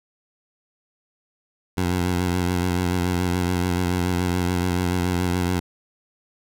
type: tone with vibrato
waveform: 15% pulse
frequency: 89.5 Hz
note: F2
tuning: 43 cents sharp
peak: -14 dBFS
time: 1.77-5.6 s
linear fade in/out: 10 ms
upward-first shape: sine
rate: 7 Hz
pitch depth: 43 cents each way
effects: none